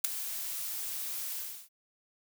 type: noise with ADSR envelope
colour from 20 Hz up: blue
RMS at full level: -22 dBFS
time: 0.04-1.69 s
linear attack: 8 ms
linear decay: 7 ms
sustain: -15 dB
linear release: 330 ms
effects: none